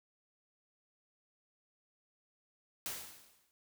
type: noise with exponential decay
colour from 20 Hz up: white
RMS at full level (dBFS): -38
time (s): 2.86-3.51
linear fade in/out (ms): 0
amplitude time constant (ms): 140
effects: none